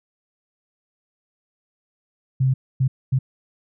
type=tone bursts at uneven times; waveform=sine; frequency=131.4 Hz; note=C3; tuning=8 cents sharp; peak=-15 dBFS; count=3; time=2.4-2.54 / 2.8-2.88 / 3.12-3.19 s; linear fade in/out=10 ms; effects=none